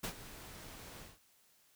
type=noise with ADSR envelope; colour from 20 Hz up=pink; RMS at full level=-37 dBFS; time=0.03-1.19 s; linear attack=13 ms; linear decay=83 ms; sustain=-14 dB; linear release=190 ms; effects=white hiss -69 dBFS RMS until 1.75 s